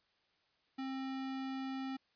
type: tone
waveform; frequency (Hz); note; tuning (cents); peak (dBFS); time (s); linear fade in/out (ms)
square; 265.6; C4; +26; -39; 0.78-1.97; 10
effects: white hiss -75 dBFS RMS until 2.15 s + resampled to 11025 Hz